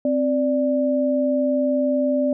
sine tone pair together, 261.6 / 587.3 Hz, C4 / D5, 0 / 0 cents, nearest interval octave + major second, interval 1400 cents, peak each -20 dBFS, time 0.05-2.33 s, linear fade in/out 2 ms, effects none

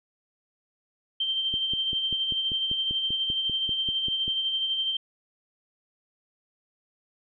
sine tone with tremolo, 3136 Hz, G7, in tune, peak -23 dBFS, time 1.2-4.97 s, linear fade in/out 5 ms, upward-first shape sine, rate 12 Hz, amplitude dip 40%
click train, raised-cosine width 3 ms, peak -25 dBFS, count 15, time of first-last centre 1.54-4.28 s, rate 5.11 Hz
effects none

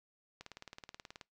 click train, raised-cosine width 0.2 ms, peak -30 dBFS, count 16, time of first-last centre 0.41-1.212 s, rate 18.7 Hz, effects noise-tail reverb RT60 0.2 s tail -24 dB re dry

